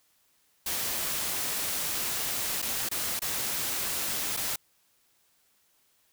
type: noise with dropouts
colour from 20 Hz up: white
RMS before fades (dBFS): -31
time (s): 0.66-4.56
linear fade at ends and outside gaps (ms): 5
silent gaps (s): 2.619-2.624 / 2.889-2.913 / 3.193-3.218 / 4.367-4.371
effects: white hiss -68 dBFS RMS until 6.12 s